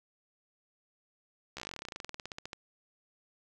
slowing click train, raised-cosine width 0.2 ms, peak -23 dBFS, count 27, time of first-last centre 1.57-2.531 s, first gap 14 ms, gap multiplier 1.07, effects none

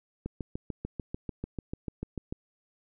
click train, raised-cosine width 3 ms, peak -21 dBFS, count 15, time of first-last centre 0.26-2.325 s, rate 6.78 Hz, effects none

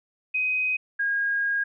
sine tone pair in turn, 2513 / 1630.4 Hz, D#7 / G#6, +17 / -32 cents, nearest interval perfect fifth, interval 749 cents, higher first, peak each -22 dBFS, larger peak neither, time 0.34-0.77 / 0.99-1.64 s, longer second, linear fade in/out 10 ms, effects none

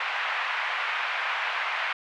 white band-pass noise, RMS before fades -29 dBFS, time 0-1.93 s, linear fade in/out 5 ms, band 780 to 2500 Hz, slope 24 dB/octave, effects none

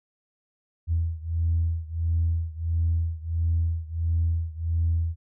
sine beating tone pair, 82.41 / 83.91 Hz, E2 / E2, 0 / +31 cents, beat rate 1.5 Hz, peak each -24 / -26 dBFS, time 0.87-5.16 s, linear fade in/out 50 ms, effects tanh soft clip ceiling -15 dBFS

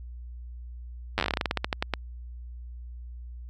slowing click train, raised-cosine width 0.3 ms, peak -9 dBFS, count 19, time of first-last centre 1.18-1.937 s, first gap 9 ms, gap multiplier 1.16, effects added 60 Hz sine -38 dBFS peak until 3.49 s

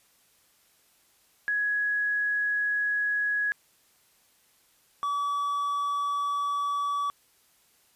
sine / triangle tone pair in turn, 1673 / 1144.9 Hz, G#6 / D6, +12 / -44 cents, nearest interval perfect fifth, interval 656 cents, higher first, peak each -24 / -24 dBFS, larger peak neither, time 1.48-3.52 / 5.03-7.1 s, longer second, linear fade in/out 0 ms, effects white hiss -64 dBFS RMS until 7.95 s + resampled to 32000 Hz

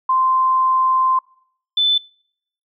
sine tone pair in turn, 1041 / 3514 Hz, C6 / A7, -9 / -3 cents, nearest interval octave + major sixth, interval 2106 cents, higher second, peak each -13 dBFS, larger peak neither, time 0.09-1.19 / 1.77-1.98 s, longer first, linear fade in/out 5 ms, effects noise-tail reverb RT60 0.7 s tail -26 dB re dry

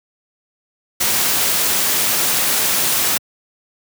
white noise, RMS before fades -17 dBFS, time 1-3.18 s, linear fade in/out 10 ms, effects high-pass 100 Hz 12 dB/octave

